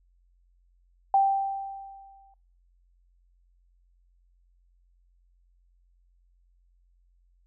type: tone with exponential decay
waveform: sine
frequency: 784 Hz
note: G5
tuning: in tune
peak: -16 dBFS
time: 1.14-2.34 s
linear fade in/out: 2 ms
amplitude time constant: 260 ms
effects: noise-tail reverb RT60 0.4 s tail -22 dB re dry + added 44 Hz sine -61 dBFS peak until 7.46 s